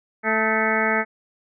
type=harmonic tone with a mistuned harmonic; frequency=220 Hz; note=A3; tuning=in tune; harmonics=1 / 2 / 3 / 4 / 6 / 7 / 8 / 9 / 10; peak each=-27 / -27 / -27 / -27 / -27 / -27 / -27 / -27 / -27 dBFS; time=0.23-1.05 s; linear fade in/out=50 ms; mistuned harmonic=6; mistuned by=-45 cents; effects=none